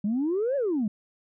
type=exponential two-way sweep; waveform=sine; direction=up then down; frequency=196 to 580 to 196 Hz; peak=-22 dBFS; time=0.04-0.88 s; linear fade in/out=5 ms; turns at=0.56 s; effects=tanh soft clip ceiling -20 dBFS